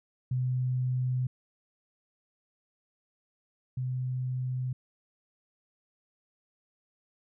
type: tone pair in turn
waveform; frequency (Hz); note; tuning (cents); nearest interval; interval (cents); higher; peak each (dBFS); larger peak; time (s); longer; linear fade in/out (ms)
sine; 127 / 127.55; B2 / C3; +49 / -44; unison; 7; second; -26 / -29; first; 0.31-1.27 / 3.77-4.73; neither; 5
effects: none